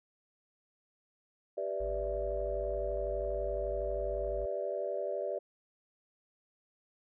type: chord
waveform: sine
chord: E minor seventh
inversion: first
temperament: equal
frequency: 392 / 493.9 / 587.3 / 659.3 Hz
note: G4 / B4 / D5 / E5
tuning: 0 / 0 / 0 / 0 cents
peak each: -39 / -40 / -35 / -40 dBFS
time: 1.57-5.39 s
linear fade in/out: 10 ms
type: tone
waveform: triangle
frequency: 52.6 Hz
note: G#1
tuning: 23 cents sharp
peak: -36 dBFS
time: 1.8-4.46 s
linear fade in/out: 10 ms
effects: tanh soft clip ceiling -20 dBFS